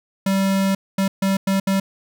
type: tone bursts at uneven times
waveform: square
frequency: 194 Hz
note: G3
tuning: 18 cents flat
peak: -17 dBFS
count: 5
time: 0.26-0.75 / 0.98-1.08 / 1.22-1.37 / 1.47-1.6 / 1.67-1.8 s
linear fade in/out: 5 ms
effects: none